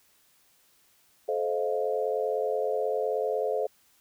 sine chord, F dominant seventh, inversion first, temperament equal with one note detuned, 433.2 / 523.3 / 622.3 / 698.5 Hz, A4 / C5 / Eb5 / F5, -27 / 0 / 0 / 0 cents, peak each -29 / -30 / -33 / -34 dBFS, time 1.28-3.67 s, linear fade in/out 10 ms, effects white hiss -64 dBFS RMS until 4 s

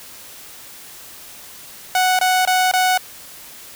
sawtooth tone bursts, 740 Hz, F#5, in tune, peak -10 dBFS, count 4, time 1.95-2.976 s, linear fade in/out 2 ms, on 240 ms, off 22 ms, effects white hiss -39 dBFS RMS until 3.75 s

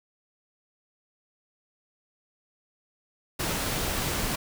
pink noise, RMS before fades -29 dBFS, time 3.39-4.36 s, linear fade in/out 10 ms, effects none

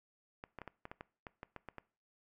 clicks, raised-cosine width 0.5 ms, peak -30 dBFS, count 12, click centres 0.439 / 0.587 / 0.617 / 0.677 / 0.854 / 0.915 / 1.009 / 1.268 / 1.431 / 1.563 / 1.687 / 1.783 s, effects noise-tail reverb RT60 0.4 s tail -21 dB re dry

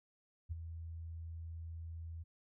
sine tone with ADSR envelope, 82.41 Hz, E2, in tune, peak -35 dBFS, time 0.49-2.24 s, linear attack 28 ms, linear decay 20 ms, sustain -8 dB, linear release 20 ms, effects none

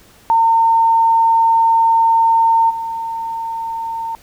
sine tone with level steps, 910 Hz, A#5, 42 cents flat, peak -9 / -20 dBFS, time 0.3-4.15 s, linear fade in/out 0 ms, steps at 2.69 s, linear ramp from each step 20 ms, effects pink hiss -47 dBFS RMS until 4.22 s

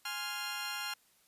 15% pulse chord, F minor, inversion first, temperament equal, 830.6 / 1046.5 / 1396.9 Hz, Ab5 / C6 / F6, 0 / 0 / 0 cents, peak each -36 / -38 / -32 dBFS, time 0.05-0.94 s, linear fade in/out 5 ms, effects white hiss -68 dBFS RMS until 1.27 s + resampled to 32000 Hz

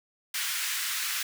pink high-pass noise, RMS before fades -31 dBFS, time 0.34-1.23 s, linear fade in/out 5 ms, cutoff 1500 Hz, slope 24 dB/octave, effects none

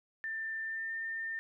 sine tone with pitch glide, 1786 to 1806.8 Hz, A6 to A6, +25 to +45 cents, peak -35 dBFS, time 0.24-1.39 s, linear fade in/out 0 ms, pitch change +20 cents, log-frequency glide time 0.62-0.93 s, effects none

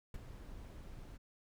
brown noise with ADSR envelope, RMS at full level -41 dBFS, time 0.14-1.18 s, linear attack 3 ms, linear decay 25 ms, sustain -9 dB, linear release 21 ms, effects none

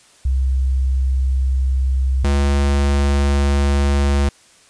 sine / square tone pair in turn, 65.5 / 70.36 Hz, C2 / C#2, +2 / +26 cents, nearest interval minor second, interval 124 cents, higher second, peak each -14 dBFS, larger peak neither, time 0.25-2.24 / 2.24-4.29 s, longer second, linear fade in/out 5 ms, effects white hiss -50 dBFS RMS until 4.69 s + resampled to 22050 Hz

